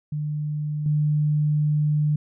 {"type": "tone with level steps", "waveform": "sine", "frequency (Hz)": 150, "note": "D3", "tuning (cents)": 37, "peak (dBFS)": [-24, -18], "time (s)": [0.12, 2.16], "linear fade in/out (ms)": 5, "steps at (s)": 0.86, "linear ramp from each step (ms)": 2, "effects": []}